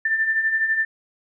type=beating tone pair; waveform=sine; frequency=1770 / 1782 Hz; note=A6 / A6; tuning=+10 / +22 cents; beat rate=12 Hz; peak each=-27 / -19 dBFS; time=0.05-0.85 s; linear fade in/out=5 ms; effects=none